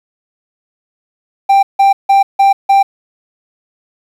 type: tone bursts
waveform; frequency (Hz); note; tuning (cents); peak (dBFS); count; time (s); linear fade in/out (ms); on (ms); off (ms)
triangle; 788; G5; +9; -3; 5; 1.49-2.83; 10; 140; 160
effects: 7-bit